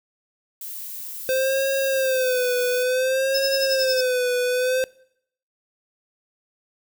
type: noise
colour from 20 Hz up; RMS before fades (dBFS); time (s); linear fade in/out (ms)
violet; -34; 0.61-2.83; 2
type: tone with vibrato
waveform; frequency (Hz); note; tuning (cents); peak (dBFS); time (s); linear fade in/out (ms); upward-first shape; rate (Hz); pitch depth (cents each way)
square; 518; C5; -17; -20; 1.29-4.84; 0; sine; 0.57; 80
type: tone with tremolo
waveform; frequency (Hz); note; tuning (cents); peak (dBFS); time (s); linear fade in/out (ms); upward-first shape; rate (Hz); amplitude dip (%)
square; 5210; E8; -21; -21; 3.34-4.01; 5; triangle; 11; 95
effects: noise-tail reverb RT60 0.7 s tail -23 dB re dry